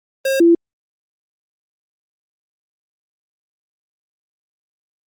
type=tone pair in turn; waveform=square / sine; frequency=537 / 338.3 Hz; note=C5 / E4; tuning=+45 / +45 cents; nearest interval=minor sixth; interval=800 cents; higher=first; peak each=-16 / -7 dBFS; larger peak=second; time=0.25-0.4 / 0.4-0.55 s; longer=neither; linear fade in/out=5 ms; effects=Opus 24 kbps